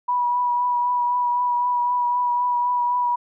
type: tone with vibrato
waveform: sine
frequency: 976 Hz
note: B5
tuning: 21 cents flat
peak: -18 dBFS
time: 0.08-3.16 s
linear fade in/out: 10 ms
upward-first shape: triangle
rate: 3.9 Hz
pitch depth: 22 cents each way
effects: none